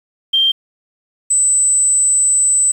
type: tone pair in turn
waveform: sine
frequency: 3168 / 8020 Hz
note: G7 / B8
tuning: +18 / +26 cents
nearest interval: octave + major third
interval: 1608 cents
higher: second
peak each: -10 dBFS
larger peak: neither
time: 0.33-0.52 / 1.3-2.72 s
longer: second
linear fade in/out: 10 ms
effects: 7-bit